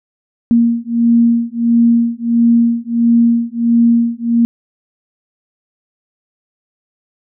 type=beating tone pair; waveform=sine; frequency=233.1 / 234.6 Hz; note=A#3 / A#3; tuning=0 / +11 cents; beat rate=1.5 Hz; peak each=-12 dBFS; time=0.51-4.45 s; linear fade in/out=0 ms; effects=none